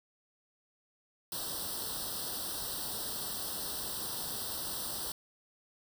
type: noise with comb filter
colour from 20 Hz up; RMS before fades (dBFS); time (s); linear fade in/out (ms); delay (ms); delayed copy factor
white; -38; 1.32-5.12; 2; 0.22; +1
effects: none